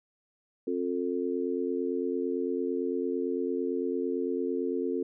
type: harmonic tone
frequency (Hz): 88.9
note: F2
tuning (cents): +31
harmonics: 3 / 4 / 5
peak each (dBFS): -32 / -32 / -32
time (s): 0.67-5.03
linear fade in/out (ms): 5
effects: none